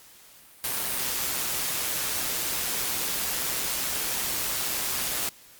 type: noise with amplitude modulation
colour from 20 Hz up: white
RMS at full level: -27 dBFS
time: 0.64-5.29 s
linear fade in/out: 0 ms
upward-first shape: sine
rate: 126 Hz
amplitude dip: 35%
effects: white hiss -52 dBFS RMS until 5.59 s + Opus 48 kbps